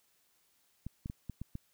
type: clicks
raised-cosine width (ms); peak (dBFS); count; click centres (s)
5; -27; 6; 0.866 / 1.059 / 1.099 / 1.297 / 1.416 / 1.554
effects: white hiss -72 dBFS RMS until 1.73 s